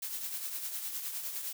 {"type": "noise with tremolo", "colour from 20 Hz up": "blue", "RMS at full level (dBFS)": -36, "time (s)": [0.02, 1.53], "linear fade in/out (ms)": 5, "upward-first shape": "triangle", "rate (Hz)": 9.8, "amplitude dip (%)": 55, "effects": []}